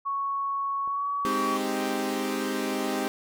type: tone with pitch glide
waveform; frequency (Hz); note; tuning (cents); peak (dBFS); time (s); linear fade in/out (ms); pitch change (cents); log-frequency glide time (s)
sine; 1108.7 to 1132.7; C#6 to C#6; 0 to +37; -26; 0.05-1.58; 20; +37; 0.84-1.08
type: click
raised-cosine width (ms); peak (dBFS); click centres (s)
1; -33; 0.876
type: chord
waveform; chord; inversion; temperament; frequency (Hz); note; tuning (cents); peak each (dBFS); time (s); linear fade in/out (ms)
sawtooth; Ab major seventh; none; equal; 207.7 / 261.6 / 311.1 / 392; Ab3 / C4 / Eb4 / G4; 0 / 0 / 0 / 0; -30 / -27 / -30 / -28; 1.25-3.08; 0
effects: none